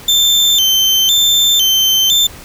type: tone with vibrato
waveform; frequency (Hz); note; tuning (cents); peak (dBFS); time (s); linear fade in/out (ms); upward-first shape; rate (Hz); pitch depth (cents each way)
35% pulse; 3322; G#7; 0; -7; 0.08-2.27; 5; square; 0.99; 120
effects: pink hiss -35 dBFS RMS until 2.44 s